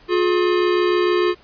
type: tone pair together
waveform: square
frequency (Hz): 356.3 / 422.9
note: F4 / G#4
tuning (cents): +35 / +31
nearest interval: minor third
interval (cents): 296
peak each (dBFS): -17 / -22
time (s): 0.08-1.35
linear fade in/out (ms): 50
effects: pink hiss -50 dBFS RMS until 1.43 s + resampled to 11025 Hz